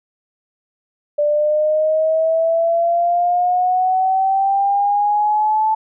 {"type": "exponential sweep", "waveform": "sine", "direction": "up", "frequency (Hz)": [587.3, 877], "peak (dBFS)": -13, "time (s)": [1.18, 5.75], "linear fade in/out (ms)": 10, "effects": []}